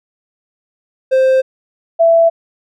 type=tone pair in turn; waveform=triangle / sine; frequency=524 / 665.3 Hz; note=C5 / E5; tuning=+2 / +16 cents; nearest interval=major third; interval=414 cents; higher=second; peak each=-6 dBFS; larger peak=neither; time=1.11-1.42 / 1.99-2.3 s; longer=neither; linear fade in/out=20 ms; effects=none